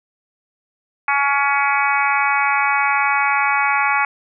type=harmonic tone; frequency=281.1 Hz; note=C#4; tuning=24 cents sharp; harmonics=3 / 4 / 5 / 6 / 7 / 8 / 9; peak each=-20 / -21 / -22 / -26 / -26 / -21 / -26 dBFS; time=1.08-4.05 s; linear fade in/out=2 ms; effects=none